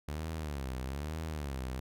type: tone with vibrato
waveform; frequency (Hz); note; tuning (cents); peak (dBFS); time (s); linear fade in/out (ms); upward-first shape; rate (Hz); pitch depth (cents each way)
sawtooth; 71.7; D2; -41; -32; 0.08-1.8; 5; sine; 1.1; 200
effects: none